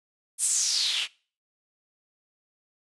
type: noise with band-pass filter sweep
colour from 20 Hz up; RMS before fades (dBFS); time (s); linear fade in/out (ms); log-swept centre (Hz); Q
white; -26; 0.38-1.08; 50; 9700 to 2600; 4.4
effects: noise-tail reverb RT60 0.4 s tail -23 dB re dry + resampled to 24000 Hz